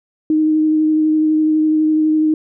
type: tone with vibrato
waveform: sine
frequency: 310.5 Hz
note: D#4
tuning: 3 cents flat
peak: -11 dBFS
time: 0.3-2.34 s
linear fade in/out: 2 ms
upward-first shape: sine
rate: 12 Hz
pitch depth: 13 cents each way
effects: none